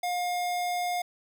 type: tone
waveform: square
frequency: 712 Hz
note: F5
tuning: 33 cents sharp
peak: -28 dBFS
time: 0.03-1.02 s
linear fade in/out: 5 ms
effects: none